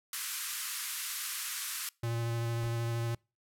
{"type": "band-pass noise", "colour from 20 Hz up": "white", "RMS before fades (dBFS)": -38, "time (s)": [0.13, 1.89], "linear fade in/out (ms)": 2, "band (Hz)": [1100, 14000], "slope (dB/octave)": 48}
{"type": "tone with vibrato", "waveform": "square", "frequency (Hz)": 116.54, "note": "A#2", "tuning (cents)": 0, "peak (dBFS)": -32, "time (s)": [2.03, 3.15], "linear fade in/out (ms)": 5, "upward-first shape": "square", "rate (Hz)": 13, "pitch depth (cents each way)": 10}
{"type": "noise with exponential decay", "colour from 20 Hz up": "brown", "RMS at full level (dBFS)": -39, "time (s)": [2.63, 2.76], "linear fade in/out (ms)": 1, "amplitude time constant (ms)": 28}
{"effects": ["noise-tail reverb RT60 0.3 s tail -26 dB re dry"]}